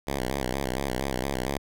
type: tone with vibrato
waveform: 5% pulse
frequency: 65.8 Hz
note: C2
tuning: 10 cents sharp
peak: -16 dBFS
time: 0.07-1.58 s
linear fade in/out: 5 ms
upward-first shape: square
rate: 4.3 Hz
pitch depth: 93 cents each way
effects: none